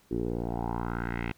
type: tone with low-pass filter sweep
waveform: 10% pulse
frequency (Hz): 58.27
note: A#1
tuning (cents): 0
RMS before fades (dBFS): -32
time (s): 0.11-1.32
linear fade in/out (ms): 5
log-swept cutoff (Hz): 350 to 2500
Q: 3.5
effects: pink hiss -63 dBFS RMS until 1.37 s